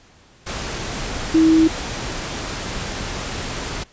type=tone in noise; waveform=sine; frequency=321.3 Hz; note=E4; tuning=44 cents flat; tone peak=-10 dBFS; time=1.34-1.68 s; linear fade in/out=10 ms; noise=pink; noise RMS=-27 dBFS; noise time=0.46-3.84 s; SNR=+14 dB; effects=pink hiss -51 dBFS RMS until 3.92 s + resampled to 16000 Hz